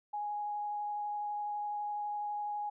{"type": "tone with vibrato", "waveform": "sine", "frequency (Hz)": 830.6, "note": "G#5", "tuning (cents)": 0, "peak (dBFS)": -34, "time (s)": [0.13, 2.7], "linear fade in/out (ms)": 10, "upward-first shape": "triangle", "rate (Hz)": 12, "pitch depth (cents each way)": 9, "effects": []}